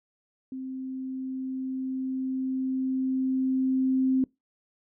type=tone with level ramp; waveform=sine; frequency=261.6 Hz; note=C4; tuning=in tune; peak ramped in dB=-33 to -20 dBFS; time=0.52-4.24 s; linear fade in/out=2 ms; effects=noise-tail reverb RT60 0.2 s tail -24 dB re dry